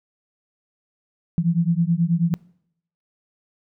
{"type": "beating tone pair", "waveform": "sine", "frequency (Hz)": [164.81, 174.11], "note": ["E3", "F3"], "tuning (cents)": [0, -5], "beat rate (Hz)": 9.3, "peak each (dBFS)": [-20, -20], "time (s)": [1.38, 2.34], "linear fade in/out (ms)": 0, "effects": ["noise-tail reverb RT60 0.7 s tail -24 dB re dry"]}